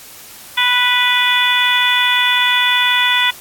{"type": "harmonic tone", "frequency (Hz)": 492.8, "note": "B4", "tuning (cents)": -4, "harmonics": [2, 3, 4, 5, 6, 7], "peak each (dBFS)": [-19, -20, -17, -19, -22, -16], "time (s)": [0.57, 3.31], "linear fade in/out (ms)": 10, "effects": ["white hiss -37 dBFS RMS until 3.4 s", "AAC 64 kbps"]}